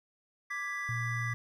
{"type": "chord", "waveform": "triangle", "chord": "G# diminished", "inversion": "second", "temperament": "equal", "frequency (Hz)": [1174.7, 1661.2, 1975.5], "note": ["D6", "G#6", "B6"], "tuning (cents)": [0, 0, 0], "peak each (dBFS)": [-39, -40, -34], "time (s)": [0.5, 1.34], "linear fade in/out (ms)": 10}
{"type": "tone", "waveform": "sine", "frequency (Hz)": 118, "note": "A#2", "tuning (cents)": 22, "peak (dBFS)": -33, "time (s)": [0.89, 1.34], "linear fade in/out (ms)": 0}
{"effects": []}